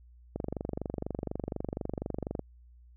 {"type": "click train", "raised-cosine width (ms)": 2, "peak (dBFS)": -20, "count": 50, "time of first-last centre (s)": [0.36, 2.393], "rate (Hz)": 24.1, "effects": ["added 60 Hz sine -53 dBFS peak until 2.96 s"]}